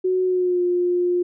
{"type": "tone with pitch glide", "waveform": "sine", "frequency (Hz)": [370, 354.9], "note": ["F#4", "F4"], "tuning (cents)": [0, 28], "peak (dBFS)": -17, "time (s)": [0.04, 1.23], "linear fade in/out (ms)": 10, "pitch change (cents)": -72, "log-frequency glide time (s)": [0.24, 0.62], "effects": []}